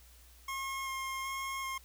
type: tone with vibrato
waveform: 25% pulse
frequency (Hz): 1073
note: C6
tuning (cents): +43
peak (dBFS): -32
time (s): 0.48-1.78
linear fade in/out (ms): 5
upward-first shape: square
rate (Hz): 1.3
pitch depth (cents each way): 10
effects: added 60 Hz sine -57 dBFS peak until 1.84 s + white hiss -61 dBFS RMS until 1.84 s